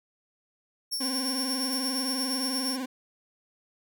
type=tone with tremolo; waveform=sawtooth; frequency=5460 Hz; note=F8; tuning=40 cents flat; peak=-25 dBFS; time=0.91-2.77 s; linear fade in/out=20 ms; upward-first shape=sine; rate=8.6 Hz; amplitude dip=40%
type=tone with vibrato; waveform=40% pulse; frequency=260 Hz; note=C4; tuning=11 cents flat; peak=-30 dBFS; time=1-2.86 s; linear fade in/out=10 ms; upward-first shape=sine; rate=20 Hz; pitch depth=89 cents each way
type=noise with exponential decay; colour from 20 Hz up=violet; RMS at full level=-36 dBFS; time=1.72-1.85 s; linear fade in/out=5 ms; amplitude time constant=27 ms
effects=none